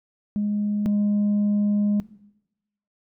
sine tone pair in turn, 207.4 / 206.2 Hz, G#3 / G#3, -2 / -12 cents, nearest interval unison, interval 10 cents, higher first, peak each -20 / -16 dBFS, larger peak second, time 0.36-0.86 / 0.86-2 s, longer second, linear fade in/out 0 ms, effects noise-tail reverb RT60 0.9 s tail -20 dB re dry + tanh soft clip ceiling -17 dBFS

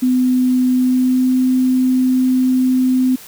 sine tone with pitch glide, 253.3 to 256.2 Hz, B3 to C4, +44 to -36 cents, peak -11 dBFS, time 0.02-3.16 s, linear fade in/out 10 ms, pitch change +20 cents, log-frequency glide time 0.76-1.37 s, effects white hiss -38 dBFS RMS until 3.27 s

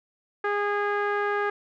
sawtooth tone with low-pass filter, 410.2 Hz, G#4, 21 cents flat, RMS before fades -26 dBFS, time 0.44-1.5 s, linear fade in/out 5 ms, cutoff 1600 Hz, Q 2.9, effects none

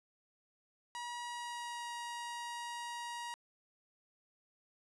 sawtooth tone with pitch glide, 960 to 950.1 Hz, B5 to A#5, -49 to +33 cents, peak -37 dBFS, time 0.95-3.34 s, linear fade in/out 0 ms, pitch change -18 cents, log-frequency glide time 1.23-1.92 s, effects resampled to 24000 Hz + 12-bit

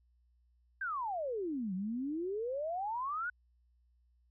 sine exponential two-way sweep, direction down then up, 1619 to 180 to 1505 Hz, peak -34 dBFS, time 0.81-3.3 s, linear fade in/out 5 ms, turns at 1.74 s, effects added 60 Hz sine -67 dBFS peak until 4.3 s

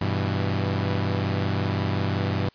sawtooth chord, E minor, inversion first, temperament equal, 98 / 123.47 / 164.81 Hz, G2 / B2 / E3, 0 / 0 / 0 cents, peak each -21 / -25 / -26 dBFS, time 0.01-2.49 s, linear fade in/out 5 ms, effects white hiss -58 dBFS RMS until 2.54 s + resampled to 11025 Hz

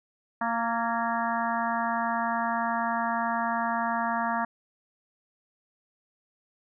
harmonic tone with a mistuned harmonic, 230.8 Hz, A#3, 17 cents flat, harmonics 1 / 3 / 4 / 5 / 6 / 7 / 8, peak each -33 / -31 / -30 / -33 / -36 / -35 / -41 dBFS, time 0.41-4.45 s, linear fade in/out 5 ms, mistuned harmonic 7, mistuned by +48 cents, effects none

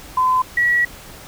sine tone pair in turn, 1021 / 1927.4 Hz, C6 / B6, -43 / -43 cents, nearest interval major seventh, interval 1100 cents, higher second, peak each -13 dBFS, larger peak neither, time 0.17-0.42 / 0.57-0.85 s, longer second, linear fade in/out 5 ms, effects pink hiss -39 dBFS RMS until 1.27 s

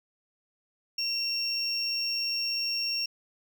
triangle tone pair together, 2722 / 5517 Hz, F7 / F8, -45 / -22 cents, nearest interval octave, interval 1223 cents, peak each -34 / -27 dBFS, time 0.98-3.06 s, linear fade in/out 5 ms, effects none

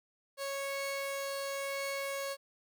sawtooth tone pair together, 552 / 2209 Hz, C#5 / C#7, -7 / -7 cents, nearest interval 2 octaves, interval 2400 cents, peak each -32 / -39 dBFS, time 0.37-2.37 s, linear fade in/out 50 ms, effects none

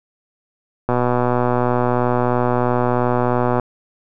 click train, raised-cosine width 1 ms, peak -4 dBFS, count 334, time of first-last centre 0.89-3.597 s, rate 123 Hz, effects none

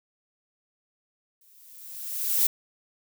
violet noise with exponential growth, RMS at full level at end -20 dBFS, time 1.41-2.47 s, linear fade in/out 5 ms, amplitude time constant 230 ms, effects none

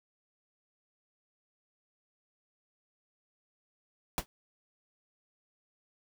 pink noise with exponential decay, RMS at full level -28 dBFS, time 4.18-4.26 s, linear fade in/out 0 ms, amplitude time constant 16 ms, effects none

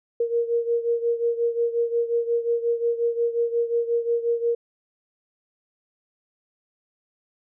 sine beating tone pair, 467.3 / 472.9 Hz, A#4 / A#4, +4 / +25 cents, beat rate 5.6 Hz, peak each -22 / -26 dBFS, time 0.2-4.55 s, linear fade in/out 5 ms, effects none

